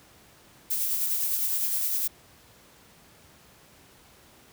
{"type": "noise with tremolo", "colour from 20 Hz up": "violet", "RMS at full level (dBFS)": -26, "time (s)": [0.7, 2.08], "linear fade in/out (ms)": 10, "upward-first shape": "sine", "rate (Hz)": 9.8, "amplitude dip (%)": 30, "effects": ["pink hiss -55 dBFS RMS until 4.52 s", "high-pass 60 Hz 12 dB/octave"]}